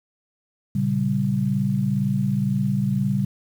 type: chord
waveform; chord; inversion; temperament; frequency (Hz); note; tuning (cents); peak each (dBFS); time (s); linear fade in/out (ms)
sine; G diminished; first; equal; 116.54 / 138.59 / 196; Bb2 / Db3 / G3; 0 / 0 / 0; -27 / -23 / -22; 0.75-3.25; 5
effects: 8-bit